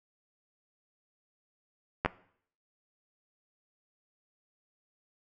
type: clicks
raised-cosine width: 0.5 ms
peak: -11 dBFS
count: 2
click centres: 2.049 / 2.06 s
effects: noise-tail reverb RT60 0.6 s tail -19 dB re dry